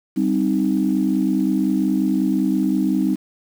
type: chord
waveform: sine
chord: C minor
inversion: second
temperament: equal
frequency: 196 / 261.6 / 311.1 Hz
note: G3 / C4 / Eb4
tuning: 0 / 0 / 0 cents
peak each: -20 dBFS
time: 0.16-3.16 s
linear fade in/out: 20 ms
effects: tanh soft clip ceiling -7 dBFS + 7-bit